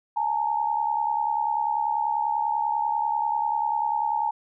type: tone pair together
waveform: sine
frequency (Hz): 845.8 / 916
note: G#5 / A#5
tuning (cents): +31 / -31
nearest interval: minor second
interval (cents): 138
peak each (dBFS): -25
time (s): 0.16-4.31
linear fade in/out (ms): 10
effects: none